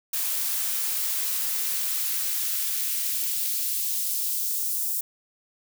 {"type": "noise with high-pass filter sweep", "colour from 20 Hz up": "blue", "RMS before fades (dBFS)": -27, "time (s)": [0.13, 5.01], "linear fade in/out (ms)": 5, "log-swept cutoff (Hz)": [280, 7000], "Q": 0.74, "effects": []}